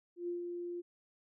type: tone with ADSR envelope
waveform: sine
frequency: 349.2 Hz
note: F4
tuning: in tune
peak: -34 dBFS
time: 0.16-0.82 s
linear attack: 120 ms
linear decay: 130 ms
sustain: -4 dB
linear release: 23 ms
effects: none